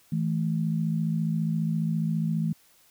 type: tone pair together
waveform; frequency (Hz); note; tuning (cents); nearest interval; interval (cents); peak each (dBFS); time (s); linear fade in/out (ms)
sine; 162.7 / 217.4; E3 / A3; -22 / -21; perfect fourth; 501; -25 / -29; 0.12-2.53; 5
effects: white hiss -60 dBFS RMS until 2.9 s